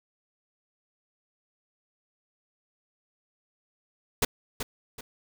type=noise with echo; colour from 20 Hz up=pink; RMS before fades=-22 dBFS; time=4.22-4.25 s; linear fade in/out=5 ms; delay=380 ms; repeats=2; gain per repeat=-9 dB; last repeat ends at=5.01 s; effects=none